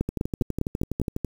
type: two click trains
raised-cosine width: 3 ms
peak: -14 / -10 dBFS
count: 15 / 6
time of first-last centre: 0.09-1.247 / 0.01-1.016 s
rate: 12.1 / 4.97 Hz
effects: 7-bit